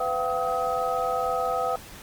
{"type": "tone cluster", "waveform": "sine", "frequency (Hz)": [503, 686, 768, 1270], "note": ["B4", "F5", "G5", "D#6"], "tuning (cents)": [32, -31, -36, 35], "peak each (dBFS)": -29, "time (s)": [0, 1.76], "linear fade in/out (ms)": 5, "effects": ["pink hiss -44 dBFS RMS until 2.02 s", "Opus 24 kbps"]}